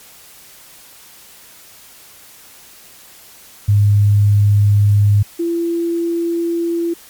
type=tone pair in turn; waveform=sine; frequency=102.6 / 338.6 Hz; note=G#2 / E4; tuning=-21 / +46 cents; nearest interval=octave + major sixth; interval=2067 cents; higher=second; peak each=-8 / -15 dBFS; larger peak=first; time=3.68-5.23 / 5.39-6.94 s; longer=neither; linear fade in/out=10 ms; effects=white hiss -42 dBFS RMS until 7.09 s + MP3 96 kbps